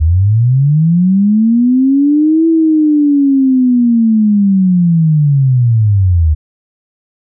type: linear two-way sweep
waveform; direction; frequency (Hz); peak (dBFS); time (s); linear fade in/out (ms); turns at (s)
sine; up then down; 74.1 to 329.6 to 74.1; -6; 0-6.35; 20; 2.47
effects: none